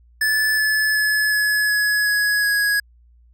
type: tone with pitch steps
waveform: square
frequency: 1739 / 1726 / 1713.1 / 1700.3 / 1687.5 / 1674.9 / 1662.4 Hz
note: A6 / A6 / A6 / G#6 / G#6 / G#6 / G#6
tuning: -21 / -34 / -47 / +40 / +27 / +14 / +1 cents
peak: -17 dBFS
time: 0.21-2.8 s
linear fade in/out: 5 ms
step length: 370 ms
effects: added 59 Hz sine -49 dBFS peak until 3.33 s